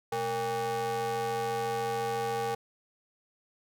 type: ring-modulated tone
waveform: square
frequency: 170 Hz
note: F3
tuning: 46 cents flat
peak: -27 dBFS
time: 0.12-2.55 s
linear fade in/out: 5 ms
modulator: 633 Hz
effects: none